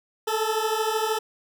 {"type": "beating tone pair", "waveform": "20% pulse", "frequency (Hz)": [431.6, 444.6], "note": ["A4", "A4"], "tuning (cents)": [-33, 18], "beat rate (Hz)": 13, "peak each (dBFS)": -21, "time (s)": [0.27, 1.19], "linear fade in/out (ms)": 10, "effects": []}